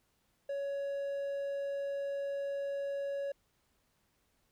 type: tone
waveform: triangle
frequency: 559 Hz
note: C#5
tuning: 14 cents sharp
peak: -32 dBFS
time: 0.49-3.32 s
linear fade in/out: 5 ms
effects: pink hiss -75 dBFS RMS until 4.51 s